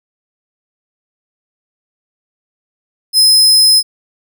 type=tone; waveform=sawtooth; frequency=5100 Hz; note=D#8; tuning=42 cents sharp; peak=-3 dBFS; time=3.13-3.83 s; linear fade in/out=50 ms; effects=none